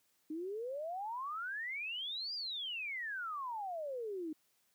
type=exponential two-way sweep; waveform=sine; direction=up then down; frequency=300.6 to 4934 to 300.6 Hz; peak=-38 dBFS; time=0.3-4.33 s; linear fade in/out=5 ms; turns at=2.34 s; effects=white hiss -75 dBFS RMS until 4.74 s + high-pass 80 Hz 12 dB/octave